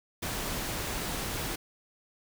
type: noise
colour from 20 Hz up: pink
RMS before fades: -34 dBFS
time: 0.22-1.56 s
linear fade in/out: 10 ms
effects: none